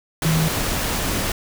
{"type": "tone in noise", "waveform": "sine", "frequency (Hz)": 159.7, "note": "D#3", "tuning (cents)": 45, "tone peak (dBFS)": -16, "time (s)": [0.25, 0.48], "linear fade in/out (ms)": 2, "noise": "pink", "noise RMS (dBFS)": -23, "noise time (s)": [0.22, 1.32], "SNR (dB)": 4, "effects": []}